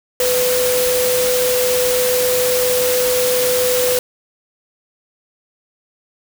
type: tone in noise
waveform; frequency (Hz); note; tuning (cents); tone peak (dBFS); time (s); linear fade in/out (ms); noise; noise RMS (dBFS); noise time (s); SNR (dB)
sine; 500; B4; +21; -15; 0.2-3.99; 2; white; -20; 0.2-3.99; +2
effects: none